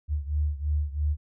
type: beating tone pair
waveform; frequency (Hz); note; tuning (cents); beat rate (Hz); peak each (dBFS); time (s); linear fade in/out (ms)
sine; 73.42 / 76.42; D2 / D#2; 0 / -31; 3; -26 / -29; 0.08-1.17; 50
effects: none